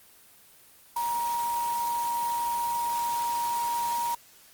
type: tone in noise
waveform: sine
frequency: 945 Hz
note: A#5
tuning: 23 cents sharp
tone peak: -26 dBFS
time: 0.96-4.15 s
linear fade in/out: 5 ms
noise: white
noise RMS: -38 dBFS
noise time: 0.96-4.15 s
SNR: +9 dB
effects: white hiss -55 dBFS RMS until 4.53 s + Opus 24 kbps